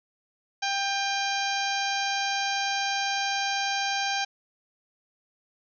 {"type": "harmonic tone with a mistuned harmonic", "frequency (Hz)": 791, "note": "G5", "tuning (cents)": 15, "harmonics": [1, 2, 3, 4, 5, 6, 7, 8], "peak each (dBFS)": [-29, -32, -34, -35, -36, -37, -37, -38], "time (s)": [0.62, 4.25], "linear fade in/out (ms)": 10, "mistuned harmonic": 3, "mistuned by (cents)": 30, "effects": []}